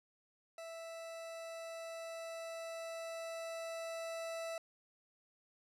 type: tone with level ramp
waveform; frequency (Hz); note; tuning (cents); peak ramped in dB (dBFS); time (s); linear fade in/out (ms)
40% pulse; 659.3; E5; 0; -45 to -39; 0.58-4.58; 2
effects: low-pass 11000 Hz 12 dB/octave